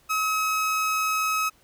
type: tone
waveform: 30% pulse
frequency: 1279 Hz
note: D#6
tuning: 47 cents sharp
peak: -20 dBFS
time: 0.09-1.5 s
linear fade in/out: 20 ms
effects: pink hiss -60 dBFS RMS until 1.63 s